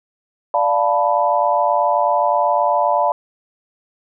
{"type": "chord", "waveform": "sine", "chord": "B half-diminished seventh", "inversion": "first", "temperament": "equal", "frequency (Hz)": [587.3, 698.5, 880, 987.8], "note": ["D5", "F5", "A5", "B5"], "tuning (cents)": [0, 0, 0, 0], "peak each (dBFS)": -19, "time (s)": [0.54, 3.12], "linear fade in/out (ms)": 2, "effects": []}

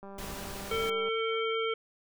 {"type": "click train", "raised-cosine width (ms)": 1, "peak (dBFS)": -33, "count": 209, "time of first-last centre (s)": [0.03, 1.086], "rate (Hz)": 197}
{"type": "noise", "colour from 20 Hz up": "pink", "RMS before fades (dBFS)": -41, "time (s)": [0.18, 0.9], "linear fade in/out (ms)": 5}
{"type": "harmonic tone", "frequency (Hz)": 449.2, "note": "A4", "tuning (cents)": 36, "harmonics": [1, 3, 5, 7], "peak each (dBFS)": [-30, -35, -37, -38], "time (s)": [0.71, 1.74], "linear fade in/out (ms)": 5}
{"effects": []}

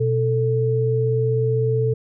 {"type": "tone pair together", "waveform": "sine", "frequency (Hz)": [123.1, 442], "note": ["B2", "A4"], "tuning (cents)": [-5, 8], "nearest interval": "octave + minor seventh", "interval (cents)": 2213, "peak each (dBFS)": [-19, -20], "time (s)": [0, 1.94], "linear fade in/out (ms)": 10, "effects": []}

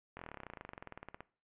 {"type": "slowing click train", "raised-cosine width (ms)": 0.5, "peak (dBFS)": -30, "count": 28, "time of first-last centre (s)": [0.17, 1.206], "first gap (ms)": 22, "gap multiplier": 1.04, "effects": ["noise-tail reverb RT60 0.4 s tail -20 dB re dry", "resampled to 8000 Hz"]}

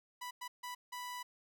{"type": "tone bursts at uneven times", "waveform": "sawtooth", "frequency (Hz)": 987.8, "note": "B5", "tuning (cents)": 0, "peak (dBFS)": -38, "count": 4, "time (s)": [[0.21, 0.31], [0.41, 0.48], [0.63, 0.75], [0.92, 1.23]], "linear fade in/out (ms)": 10, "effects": []}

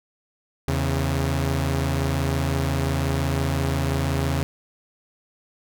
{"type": "tone pair together", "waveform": "sawtooth", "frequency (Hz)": [81, 136.23], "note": ["E2", "C#3"], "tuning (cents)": [-30, -30], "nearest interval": "major sixth", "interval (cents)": 900, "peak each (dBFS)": -20, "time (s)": [0.68, 4.43], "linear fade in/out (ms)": 0, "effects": []}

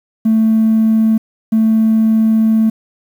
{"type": "tone pair in turn", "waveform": "triangle", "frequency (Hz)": [221.3, 221.3], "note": ["A3", "A3"], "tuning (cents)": [10, 10], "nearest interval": "unison", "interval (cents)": 0, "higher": "neither", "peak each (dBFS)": -5, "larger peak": "neither", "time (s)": [[0.25, 1.18], [1.52, 2.7]], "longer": "second", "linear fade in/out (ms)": 10, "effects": ["tanh soft clip ceiling -5 dBFS", "7-bit"]}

